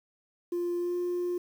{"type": "tone with pitch glide", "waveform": "sine", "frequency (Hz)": [349.2, 353.9], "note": ["F4", "F4"], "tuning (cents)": [0, 23], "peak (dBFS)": -26, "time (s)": [0.52, 1.38], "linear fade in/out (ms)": 5, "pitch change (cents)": 23, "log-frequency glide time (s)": [0.78, 0.96], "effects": ["tanh soft clip ceiling -26 dBFS", "9-bit"]}